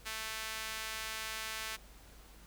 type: tone with high-pass filter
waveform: sawtooth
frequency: 220 Hz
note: A3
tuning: in tune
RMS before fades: -41 dBFS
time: 0.05-1.77 s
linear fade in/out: 20 ms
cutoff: 1700 Hz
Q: 0.85
effects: added 50 Hz sine -56 dBFS peak until 2.46 s + pink hiss -59 dBFS RMS until 2.46 s